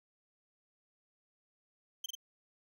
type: tone with echo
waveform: 30% pulse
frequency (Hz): 3129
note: G7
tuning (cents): -4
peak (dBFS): -33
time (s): 2.04-2.06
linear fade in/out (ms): 5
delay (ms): 46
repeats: 2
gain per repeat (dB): -2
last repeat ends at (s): 2.152
effects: none